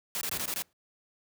white noise bursts, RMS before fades -33 dBFS, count 6, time 0.15-0.621 s, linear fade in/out 0 ms, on 61 ms, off 21 ms
pink noise with exponential decay, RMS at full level -36 dBFS, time 0.32-0.73 s, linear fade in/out 2 ms, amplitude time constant 89 ms
effects high-pass 80 Hz 12 dB/octave

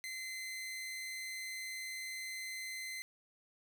sawtooth tone with amplitude modulation, 2060 Hz, C7, 28 cents flat, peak -36 dBFS, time 0.04-3.02 s, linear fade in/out 0 ms, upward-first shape sine, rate 201 Hz, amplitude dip 35%, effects none

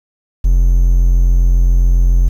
triangle tone, 43.65 Hz, F1, in tune, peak -5 dBFS, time 0.44-2.29 s, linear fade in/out 10 ms, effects 7-bit

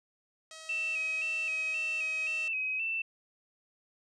5% pulse tone with pitch glide, 639 to 634.2 Hz, D#5 to D#5, +46 to +33 cents, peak -34 dBFS, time 0.51-2.48 s, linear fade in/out 2 ms, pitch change -13 cents, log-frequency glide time 1.42-1.83 s
sine tone with vibrato, 2600 Hz, E7, 24 cents flat, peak -30 dBFS, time 0.69-3.02 s, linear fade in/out 5 ms, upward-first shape square, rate 1.9 Hz, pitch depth 45 cents each way
effects resampled to 22050 Hz

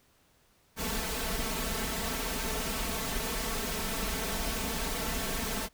pink noise with comb filter, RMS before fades -33 dBFS, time 0.76-5.69 s, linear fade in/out 50 ms, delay 4.5 ms, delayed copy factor +0.9, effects pink hiss -66 dBFS RMS until 5.73 s

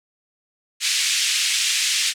pink band-pass noise, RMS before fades -21 dBFS, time 0.8-2.14 s, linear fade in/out 50 ms, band 2300 to 8600 Hz, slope 24 dB/octave, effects none

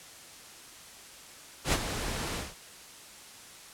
pink noise with ADSR envelope, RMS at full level -24 dBFS, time 1.64-2.55 s, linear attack 90 ms, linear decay 41 ms, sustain -10 dB, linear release 190 ms, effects white hiss -49 dBFS RMS until 3.73 s + low-pass 10000 Hz 12 dB/octave

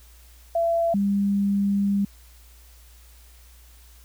sine tone pair in turn, 673 / 200.1 Hz, E5 / G3, +36 / +36 cents, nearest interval octave + major sixth, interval 2100 cents, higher first, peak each -19 dBFS, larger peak neither, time 0.55-0.94 / 0.94-2.05 s, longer second, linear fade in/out 5 ms, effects added 59 Hz sine -48 dBFS peak until 4.04 s + white hiss -55 dBFS RMS until 4.04 s

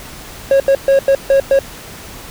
triangle tone bursts at uneven times, 546 Hz, C#5, 26 cents flat, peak -5 dBFS, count 6, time 0.51-0.6 / 0.68-0.75 / 0.88-0.99 / 1.08-1.15 / 1.3-1.4 / 1.51-1.59 s, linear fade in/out 2 ms, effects pink hiss -33 dBFS RMS until 2.3 s

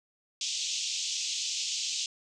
white band-pass noise, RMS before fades -33 dBFS, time 0.41-2.06 s, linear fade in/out 2 ms, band 2700 to 7100 Hz, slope 48 dB/octave, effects resampled to 22050 Hz

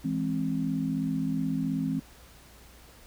sine chord, E augmented, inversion none, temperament equal with one note detuned, 164.81 / 207.7 / 263.7 Hz, E3 / G#3 / B#3, 0 / 0 / +14 cents, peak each -31 / -33 / -29 dBFS, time 0.04-2 s, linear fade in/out 10 ms, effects added 59 Hz sine -55 dBFS peak until 3.06 s + pink hiss -54 dBFS RMS until 3.06 s

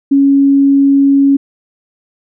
sine tone, 277.2 Hz, C#4, in tune, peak -5 dBFS, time 0.11-1.37 s, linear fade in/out 10 ms, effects none

